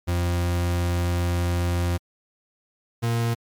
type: tone pair in turn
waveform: 40% pulse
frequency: 87.31 / 116.54 Hz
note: F2 / A#2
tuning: 0 / 0 cents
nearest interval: perfect fourth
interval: 500 cents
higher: second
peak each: -20 dBFS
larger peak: neither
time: 0.07-1.98 / 3.02-3.35 s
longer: first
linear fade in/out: 20 ms
effects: MP3 96 kbps